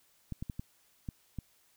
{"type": "clicks", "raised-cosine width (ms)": 5, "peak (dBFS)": -25, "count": 6, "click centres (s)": [0.323, 0.425, 0.498, 0.595, 1.088, 1.387], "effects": ["white hiss -68 dBFS RMS until 1.76 s"]}